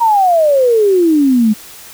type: exponential sweep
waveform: sine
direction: down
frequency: 954 to 207.7 Hz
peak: -7 dBFS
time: 0-1.54 s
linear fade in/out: 20 ms
effects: white hiss -35 dBFS RMS until 1.93 s